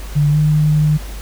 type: tone with pitch glide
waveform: sine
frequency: 146.83 to 151.92 Hz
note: D3 to D#3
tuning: 0 to -41 cents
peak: -10 dBFS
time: 0.15-0.98 s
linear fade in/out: 20 ms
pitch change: +59 cents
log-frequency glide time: 0.3-0.36 s
effects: added 50 Hz sine -26 dBFS peak until 1.21 s + pink hiss -36 dBFS RMS until 1.21 s